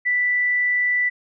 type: tone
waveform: sine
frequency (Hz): 1975.5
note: B6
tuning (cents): 0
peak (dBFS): -17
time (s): 0.05-1.1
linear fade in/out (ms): 20
effects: none